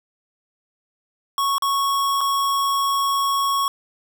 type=tone with dropouts; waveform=square; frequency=1106 Hz; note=C#6; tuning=4 cents flat; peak=-19 dBFS; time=1.38-3.68 s; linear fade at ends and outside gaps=1 ms; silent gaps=1.582-1.622 / 2.208-2.212 s; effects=none